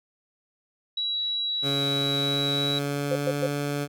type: tone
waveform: sine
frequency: 3899 Hz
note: B7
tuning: 23 cents flat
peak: -25 dBFS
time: 0.97-2.79 s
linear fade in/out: 5 ms
type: tone with pitch glide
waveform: 15% pulse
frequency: 140 to 143.94 Hz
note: C#3 to D3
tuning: +18 to -34 cents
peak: -20 dBFS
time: 1.62-3.88 s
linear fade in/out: 50 ms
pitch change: +48 cents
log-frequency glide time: 2.09-3.33 s
type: tone bursts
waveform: sine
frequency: 523.3 Hz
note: C5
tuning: in tune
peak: -22 dBFS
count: 3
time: 3.11-3.468 s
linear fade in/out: 5 ms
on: 46 ms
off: 110 ms
effects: none